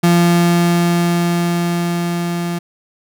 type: tone with level ramp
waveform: 35% pulse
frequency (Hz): 172.4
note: F3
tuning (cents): -22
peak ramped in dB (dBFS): -7 to -17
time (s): 0.03-2.59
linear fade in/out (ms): 10
effects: none